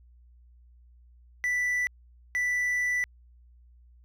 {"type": "tone pair in turn", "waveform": "triangle", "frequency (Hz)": [1975.5, 1975.5], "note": ["B6", "B6"], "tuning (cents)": [0, 0], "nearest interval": "unison", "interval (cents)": 0, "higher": "neither", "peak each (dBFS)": -23, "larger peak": "neither", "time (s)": [[1.44, 1.87], [2.35, 3.04]], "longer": "second", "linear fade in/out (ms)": 0, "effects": ["added 60 Hz sine -53 dBFS peak until 4.04 s"]}